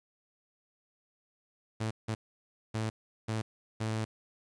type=tone bursts at uneven times; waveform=sawtooth; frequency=110.2 Hz; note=A2; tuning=3 cents sharp; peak=-27 dBFS; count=5; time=1.8-1.91 / 2.08-2.15 / 2.74-2.9 / 3.28-3.42 / 3.8-4.05 s; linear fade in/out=10 ms; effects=resampled to 22050 Hz + 10-bit